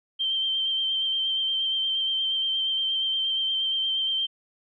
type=tone with vibrato; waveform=sine; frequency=3136 Hz; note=G7; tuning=in tune; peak=-23 dBFS; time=0.19-4.27 s; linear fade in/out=20 ms; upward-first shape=sine; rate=8.5 Hz; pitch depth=19 cents each way; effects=none